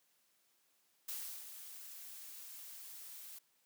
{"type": "noise with ADSR envelope", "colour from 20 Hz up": "blue", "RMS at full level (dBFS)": -42, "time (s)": [1.08, 3.39], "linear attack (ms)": 9, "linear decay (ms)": 350, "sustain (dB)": -9, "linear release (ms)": 9, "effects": ["white hiss -75 dBFS RMS until 3.65 s", "high-pass 150 Hz 12 dB/octave"]}